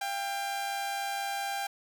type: tone pair together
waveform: sawtooth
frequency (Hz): 689.8 / 794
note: F5 / G5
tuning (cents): -22 / +22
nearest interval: major second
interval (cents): 244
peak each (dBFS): -38 / -28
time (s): 0.01-1.67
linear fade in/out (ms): 5
effects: none